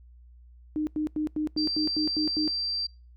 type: tone bursts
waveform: sine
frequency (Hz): 305.8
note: D#4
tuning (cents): -30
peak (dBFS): -25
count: 9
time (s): 0.76-2.478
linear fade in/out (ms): 0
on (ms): 110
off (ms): 91
type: tone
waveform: sine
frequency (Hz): 4699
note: D8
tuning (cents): 0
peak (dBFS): -27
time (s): 1.57-2.87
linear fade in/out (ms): 10
effects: noise-tail reverb RT60 0.3 s tail -26 dB re dry + added 60 Hz sine -49 dBFS peak until 3.16 s